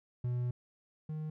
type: tone pair in turn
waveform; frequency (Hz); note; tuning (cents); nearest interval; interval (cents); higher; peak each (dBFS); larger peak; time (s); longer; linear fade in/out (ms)
triangle; 122.9 / 154.84; B2 / D#3; -8 / -8; major third; 400; second; -29 / -34; first; 0.24-0.51 / 1.09-1.3; first; 5
effects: none